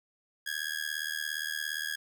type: tone with amplitude modulation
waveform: sawtooth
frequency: 1655 Hz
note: G#6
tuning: 6 cents flat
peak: -25 dBFS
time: 0.46-1.96 s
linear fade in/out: 10 ms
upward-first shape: sine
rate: 77.3 Hz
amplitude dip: 95%
effects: none